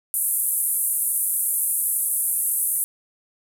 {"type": "band-pass noise", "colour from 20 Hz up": "pink", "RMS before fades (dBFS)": -23, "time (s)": [0.14, 2.84], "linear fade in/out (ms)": 0, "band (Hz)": [9400, 13000], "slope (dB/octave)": 48, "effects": []}